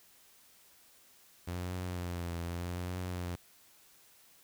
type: tone with vibrato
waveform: sawtooth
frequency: 88 Hz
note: F2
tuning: 14 cents sharp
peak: -32 dBFS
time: 1.47-3.36 s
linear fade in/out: 10 ms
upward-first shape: triangle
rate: 0.82 Hz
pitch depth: 63 cents each way
effects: white hiss -62 dBFS RMS until 4.43 s